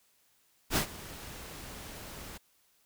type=noise with ADSR envelope; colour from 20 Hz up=pink; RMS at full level=-26 dBFS; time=0.7-2.38 s; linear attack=67 ms; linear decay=91 ms; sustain=-19 dB; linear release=11 ms; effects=white hiss -69 dBFS RMS until 2.85 s